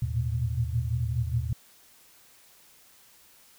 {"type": "tone cluster", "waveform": "sine", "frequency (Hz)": [78.6, 111.1, 117.8, 123], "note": ["D#2", "A2", "A#2", "B2"], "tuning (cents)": [18, 17, 19, -7], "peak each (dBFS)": -31, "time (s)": [0.02, 1.53], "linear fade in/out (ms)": 5, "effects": ["white hiss -57 dBFS RMS until 3.58 s"]}